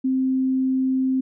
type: tone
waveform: sine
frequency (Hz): 261.6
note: C4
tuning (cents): 0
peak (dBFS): -18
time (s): 0.04-1.21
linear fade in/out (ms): 10
effects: none